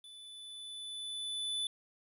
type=tone with level ramp; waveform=square; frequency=3491 Hz; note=A7; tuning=14 cents flat; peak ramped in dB=-51 to -33 dBFS; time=0.04-1.67 s; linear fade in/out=2 ms; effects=resampled to 32000 Hz + 12-bit